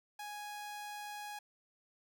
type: tone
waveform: sawtooth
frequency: 830.6 Hz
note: G#5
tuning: in tune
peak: -39 dBFS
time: 0.19-1.39 s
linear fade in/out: 5 ms
effects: none